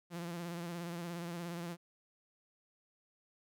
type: tone with vibrato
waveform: sawtooth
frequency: 171.6 Hz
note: F3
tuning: 30 cents flat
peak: -36 dBFS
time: 0.1-1.77 s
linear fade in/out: 50 ms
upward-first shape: sine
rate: 17 Hz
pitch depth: 47 cents each way
effects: none